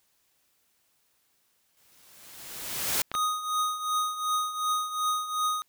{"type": "noise with exponential growth", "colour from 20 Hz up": "white", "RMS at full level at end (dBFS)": -25, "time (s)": [1.77, 3.02], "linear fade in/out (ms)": 2, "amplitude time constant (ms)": 270}
{"type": "clicks", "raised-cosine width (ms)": 0.3, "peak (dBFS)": -18, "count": 2, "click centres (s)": [3.116, 3.151]}
{"type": "tone with tremolo", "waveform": "square", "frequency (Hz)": 1244.5, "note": "D#6", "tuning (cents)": 0, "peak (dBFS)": -24, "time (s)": [3.14, 5.62], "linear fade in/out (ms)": 0, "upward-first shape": "triangle", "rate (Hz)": 2.7, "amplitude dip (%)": 75}
{"effects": ["white hiss -70 dBFS RMS until 5.68 s"]}